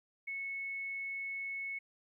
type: tone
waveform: sine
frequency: 2201 Hz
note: C#7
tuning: 13 cents flat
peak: -37 dBFS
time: 0.27-1.79 s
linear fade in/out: 10 ms
effects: 13-bit